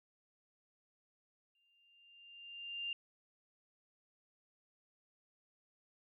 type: tone with exponential growth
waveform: sine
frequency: 2794 Hz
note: F7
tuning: in tune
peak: -36 dBFS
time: 1.55-2.93 s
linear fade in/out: 2 ms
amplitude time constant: 300 ms
effects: none